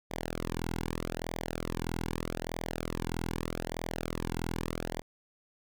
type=tone with flanger; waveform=sawtooth; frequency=41.58 Hz; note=E1; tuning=16 cents sharp; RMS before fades=-36 dBFS; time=0.1-5.02 s; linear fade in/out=20 ms; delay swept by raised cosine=0.72 to 1.68 ms; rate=0.81 Hz; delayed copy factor=-0.9; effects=none